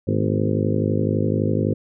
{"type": "harmonic tone with a mistuned harmonic", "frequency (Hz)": 51.91, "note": "G#1", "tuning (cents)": 0, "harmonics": [2, 3, 4, 5, 6, 7, 8, 9, 10], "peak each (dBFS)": [-23, -25, -26, -27, -28, -28, -29, -30, -30], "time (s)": [0.07, 1.74], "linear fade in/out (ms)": 10, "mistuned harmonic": 4, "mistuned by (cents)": 72, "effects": []}